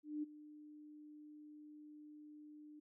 sine tone with ADSR envelope, 300.2 Hz, D4, 38 cents sharp, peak -37 dBFS, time 0.03-2.8 s, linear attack 200 ms, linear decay 17 ms, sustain -17 dB, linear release 10 ms, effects none

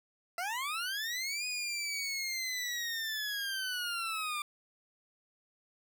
20% pulse linear two-way sweep, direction up then down, 668 to 2489 to 1182 Hz, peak -29 dBFS, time 0.38-4.42 s, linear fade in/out 2 ms, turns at 1.46 s, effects none

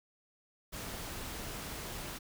pink noise, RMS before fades -42 dBFS, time 0.72-2.19 s, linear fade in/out 20 ms, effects none

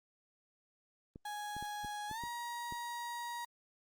clicks, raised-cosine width 3 ms, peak -35 dBFS, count 7, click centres 1.159 / 1.566 / 1.626 / 1.847 / 2.113 / 2.237 / 2.724 s
35% pulse tone with pitch glide, 832 to 950.2 Hz, G#5 to A#5, +3 to +33 cents, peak -38 dBFS, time 1.25-3.45 s, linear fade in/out 5 ms, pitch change +230 cents, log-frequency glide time 2.08-2.22 s
effects Opus 32 kbps

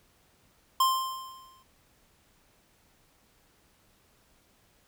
square tone with exponential decay, 1049 Hz, C6, 4 cents sharp, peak -20 dBFS, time 0.8-1.63 s, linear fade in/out 5 ms, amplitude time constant 180 ms, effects pink hiss -65 dBFS RMS until 4.87 s

